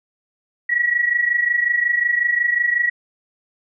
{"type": "tone pair together", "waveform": "sine", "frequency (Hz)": [1903, 1928.5], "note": ["A#6", "B6"], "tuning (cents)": [35, -42], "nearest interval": "unison", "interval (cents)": 23, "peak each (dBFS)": [-21, -17], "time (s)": [0.69, 2.9], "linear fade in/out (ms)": 10, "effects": []}